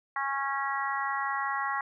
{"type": "harmonic tone", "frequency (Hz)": 275.1, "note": "C#4", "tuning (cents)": -13, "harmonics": [3, 4, 5, 6, 7], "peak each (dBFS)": [-34, -32, -37, -38, -35], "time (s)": [0.16, 1.81], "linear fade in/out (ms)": 2, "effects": []}